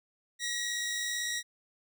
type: tone pair together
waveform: 15% pulse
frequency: 1900.1 / 1958 Hz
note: A#6 / B6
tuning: +33 / -15 cents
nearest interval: minor second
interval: 52 cents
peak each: -26 / -35 dBFS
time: 0.39-1.43 s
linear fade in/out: 50 ms
effects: none